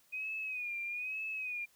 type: tone with vibrato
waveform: sine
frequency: 2489 Hz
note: D#7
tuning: in tune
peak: -36 dBFS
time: 0.12-1.66 s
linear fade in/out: 20 ms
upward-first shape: sine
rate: 1.1 Hz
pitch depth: 78 cents each way
effects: white hiss -68 dBFS RMS until 1.75 s